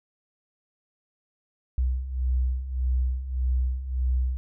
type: beating tone pair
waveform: sine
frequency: 62.2 / 63.9 Hz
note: B1 / C2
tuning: +13 / -40 cents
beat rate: 1.7 Hz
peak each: -29 / -24 dBFS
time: 1.78-4.37 s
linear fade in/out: 0 ms
effects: none